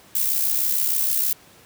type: noise with amplitude modulation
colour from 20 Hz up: violet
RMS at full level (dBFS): -19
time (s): 0.15-1.33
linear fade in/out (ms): 5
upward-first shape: sine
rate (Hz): 66.5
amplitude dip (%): 55
effects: pink hiss -50 dBFS RMS until 1.65 s + high-pass 100 Hz 12 dB/octave